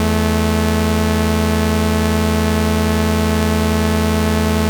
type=tone pair together; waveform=sawtooth; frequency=82.41 / 216.6 Hz; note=E2 / A3; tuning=0 / -27 cents; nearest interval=octave + perfect fourth; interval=1673 cents; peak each=-12 / -12 dBFS; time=0-4.69 s; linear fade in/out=0 ms; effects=none